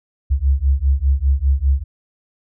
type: beating tone pair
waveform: sine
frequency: 66 / 71 Hz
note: C2 / C#2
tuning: +16 / +42 cents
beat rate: 5 Hz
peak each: -16 / -16 dBFS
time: 0.3-1.84 s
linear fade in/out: 20 ms
effects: none